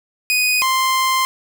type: tone pair in turn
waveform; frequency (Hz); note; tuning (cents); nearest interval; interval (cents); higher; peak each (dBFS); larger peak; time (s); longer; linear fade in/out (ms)
sawtooth; 2489 / 1046.5; D#7 / C6; 0 / 0; octave + minor third; 1500; first; -11; neither; 0.3-0.62 / 0.62-1.25; second; 0
effects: none